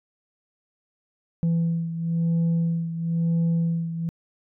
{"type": "beating tone pair", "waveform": "sine", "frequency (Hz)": [166.6, 167.6], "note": ["E3", "E3"], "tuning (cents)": [19, 29], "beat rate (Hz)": 1, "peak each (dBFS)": [-20, -25], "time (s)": [1.43, 4.09], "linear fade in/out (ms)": 0, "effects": ["tanh soft clip ceiling -18 dBFS"]}